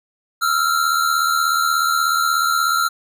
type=tone pair together; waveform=square; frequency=1306 / 1382.6 Hz; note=E6 / F6; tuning=-17 / -18 cents; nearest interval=minor second; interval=99 cents; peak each=-21 / -18 dBFS; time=0.41-2.89 s; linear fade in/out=20 ms; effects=none